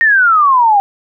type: exponential sweep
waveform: sine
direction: down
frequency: 1864.7 to 784 Hz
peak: -6 dBFS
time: 0.01-0.8 s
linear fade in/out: 0 ms
effects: none